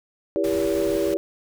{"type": "chord", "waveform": "sine", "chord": "E diminished seventh", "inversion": "none", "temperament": "just", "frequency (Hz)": [329.6, 395.6, 474.7, 569.6], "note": ["E4", "G4", "Bb4", "Db5"], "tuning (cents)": [0, 16, 31, 47], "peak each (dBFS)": [-25, -24, -29, -25], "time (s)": [0.36, 1.17], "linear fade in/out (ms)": 0}
{"type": "noise", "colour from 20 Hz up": "pink", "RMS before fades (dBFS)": -36, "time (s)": [0.44, 1.14], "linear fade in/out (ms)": 0}
{"effects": []}